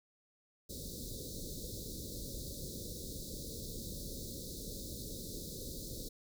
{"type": "band-stop noise", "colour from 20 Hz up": "pink", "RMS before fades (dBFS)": -44, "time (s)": [0.69, 6.09], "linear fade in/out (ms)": 10, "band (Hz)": [570, 3700], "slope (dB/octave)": 96, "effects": []}